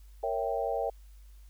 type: chord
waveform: sine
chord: A# diminished seventh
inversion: none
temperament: equal with one note detuned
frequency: 463.5 / 554.4 / 659.3 / 784 Hz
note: A#4 / C#5 / E5 / G5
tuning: -10 / 0 / 0 / 0 cents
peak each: -34 dBFS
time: 0.23-0.9 s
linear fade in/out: 5 ms
effects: added 50 Hz sine -49 dBFS peak until 1.49 s + white hiss -67 dBFS RMS until 1.49 s